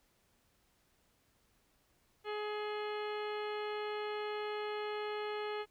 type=harmonic tone; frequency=420.8 Hz; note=G#4; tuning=23 cents sharp; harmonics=1 / 2 / 3 / 4 / 5 / 6 / 7 / 8 / 10; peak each=-38 / -44 / -46 / -50 / -50 / -53 / -52 / -55 / -58 dBFS; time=2.24-5.66 s; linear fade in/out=50 ms; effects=pink hiss -73 dBFS RMS until 5.7 s